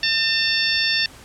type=harmonic tone with a mistuned harmonic; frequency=900 Hz; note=A5; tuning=39 cents sharp; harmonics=2 / 3 / 4 / 5 / 6; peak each=-24 / -24 / -24 / -24 / -24 dBFS; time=0.03-1.06 s; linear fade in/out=2 ms; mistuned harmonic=4; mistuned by=-16 cents; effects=pink hiss -44 dBFS RMS until 1.24 s + low-pass 11000 Hz 12 dB/octave